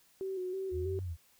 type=tone with vibrato; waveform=sine; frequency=374.8 Hz; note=F#4; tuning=22 cents sharp; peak=-34 dBFS; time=0.21-0.99 s; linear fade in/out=0 ms; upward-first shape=square; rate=3.1 Hz; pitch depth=38 cents each way
type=linear two-way sweep; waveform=sine; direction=up then down; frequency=77.78 to 94.6 to 77.78 Hz; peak=-35 dBFS; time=0.71-1.17 s; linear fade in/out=50 ms; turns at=1.02 s
effects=white hiss -66 dBFS RMS until 1.39 s